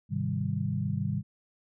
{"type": "chord", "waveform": "sine", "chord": "Ab major seventh", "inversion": "none", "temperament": "equal", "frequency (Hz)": [103.83, 130.81, 155.56, 196], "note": ["Ab2", "C3", "Eb3", "G3"], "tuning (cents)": [0, 0, 0, 0], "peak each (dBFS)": -33, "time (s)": [0.09, 1.23], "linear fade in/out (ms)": 50, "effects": []}